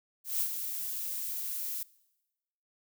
violet noise with ADSR envelope, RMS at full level -29 dBFS, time 0.24-1.83 s, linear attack 160 ms, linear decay 84 ms, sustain -7 dB, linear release 3 ms, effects noise-tail reverb RT60 1.0 s tail -22 dB re dry

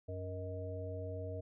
harmonic tone with a mistuned harmonic, 93.7 Hz, F#2, 22 cents sharp, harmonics 1 / 3 / 5 / 7, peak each -41 / -51 / -46 / -46 dBFS, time 0.08-1.41 s, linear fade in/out 10 ms, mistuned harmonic 7, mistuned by -73 cents, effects none

